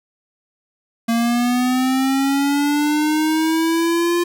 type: linear sweep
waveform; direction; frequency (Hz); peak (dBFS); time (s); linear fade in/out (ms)
square; up; 229.1 to 348.9; -16; 1.08-4.24; 10
effects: none